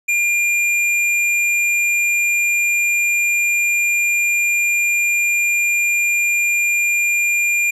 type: tone with hard clipping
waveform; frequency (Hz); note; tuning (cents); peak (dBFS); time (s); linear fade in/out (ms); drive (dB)
sine; 2400; D7; +37; -16; 0.08-7.71; 10; 9
effects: resampled to 32000 Hz